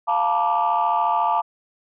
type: chord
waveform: sine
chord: Bb major seventh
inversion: second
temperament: equal with one note detuned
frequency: 698.5 / 880 / 954.1 / 1174.7 Hz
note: F5 / A5 / Bb5 / D6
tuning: 0 / 0 / +40 / 0 cents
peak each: -23 / -20 / -23 / -23 dBFS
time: 0.07-1.42 s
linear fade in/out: 20 ms
effects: tanh soft clip ceiling -11 dBFS